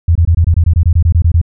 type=tone bursts; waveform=sine; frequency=83.7 Hz; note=E2; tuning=27 cents sharp; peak=-5 dBFS; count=14; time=0.08-1.415 s; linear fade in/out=5 ms; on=74 ms; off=23 ms; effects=none